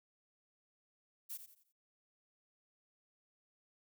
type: noise with echo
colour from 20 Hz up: violet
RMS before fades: -44 dBFS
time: 1.29-1.38 s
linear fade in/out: 20 ms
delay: 87 ms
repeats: 4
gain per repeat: -9 dB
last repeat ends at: 1.728 s
effects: none